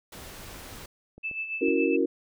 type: noise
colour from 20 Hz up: pink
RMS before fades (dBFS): -43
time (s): 0.12-0.86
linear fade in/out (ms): 5
type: clicks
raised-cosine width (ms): 2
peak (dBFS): -33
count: 3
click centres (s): 1.18 / 1.313 / 1.684
type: tone with tremolo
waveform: sine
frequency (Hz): 2631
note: E7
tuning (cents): -4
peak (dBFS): -28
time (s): 1.23-1.97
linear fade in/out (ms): 20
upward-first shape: sine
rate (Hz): 7.2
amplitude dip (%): 60
type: chord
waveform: sine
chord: F# dominant seventh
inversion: second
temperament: equal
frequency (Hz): 277.2 / 329.6 / 370 / 466.2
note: C#4 / E4 / F#4 / A#4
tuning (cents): 0 / 0 / 0 / 0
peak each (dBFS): -27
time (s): 1.61-2.06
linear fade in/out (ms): 10
effects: none